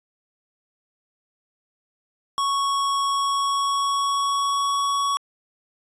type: tone with pitch glide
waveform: square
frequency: 1108.7 to 1120.3 Hz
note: C#6 to C#6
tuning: 0 to +18 cents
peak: -21 dBFS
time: 2.38-5.17 s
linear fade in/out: 0 ms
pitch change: +18 cents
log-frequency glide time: 3.03-4.81 s
effects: resampled to 22050 Hz